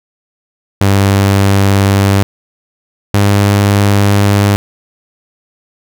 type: tone pair in turn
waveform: sawtooth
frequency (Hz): 98.7 / 101.07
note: G2 / G#2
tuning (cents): +12 / -47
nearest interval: unison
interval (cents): 41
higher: second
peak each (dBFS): -3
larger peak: neither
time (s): 0.81-2.23 / 3.14-4.56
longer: neither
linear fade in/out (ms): 0
effects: none